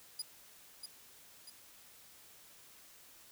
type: tone with echo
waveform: 25% pulse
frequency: 4913 Hz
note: D#8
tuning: 23 cents flat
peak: -32 dBFS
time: 0.19-0.22 s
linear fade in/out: 5 ms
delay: 640 ms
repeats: 2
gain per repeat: -6 dB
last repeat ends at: 1.5 s
effects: white hiss -59 dBFS RMS until 3.31 s